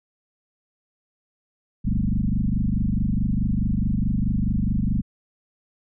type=tone with frequency modulation; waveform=sine; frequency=118.3 Hz; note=A#2; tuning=26 cents sharp; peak=-19 dBFS; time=1.84-5.02 s; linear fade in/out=20 ms; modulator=24.7 Hz; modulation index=4.6; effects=none